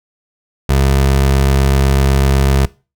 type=tone; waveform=25% pulse; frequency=68 Hz; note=C#2; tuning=33 cents flat; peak=-6 dBFS; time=0.69-2.66 s; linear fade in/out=5 ms; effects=noise-tail reverb RT60 0.3 s tail -20 dB re dry